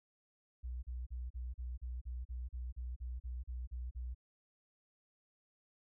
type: tone bursts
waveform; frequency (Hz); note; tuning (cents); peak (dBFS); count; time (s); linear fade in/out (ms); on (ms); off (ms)
sine; 61.5; B1; -7; -39; 15; 0.63-4.148; 20; 200; 37
effects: none